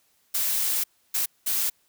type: noise bursts at uneven times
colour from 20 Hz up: blue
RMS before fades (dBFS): -25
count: 3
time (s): 0.34-0.84 / 1.14-1.26 / 1.46-1.7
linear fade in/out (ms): 10
effects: white hiss -66 dBFS RMS until 1.88 s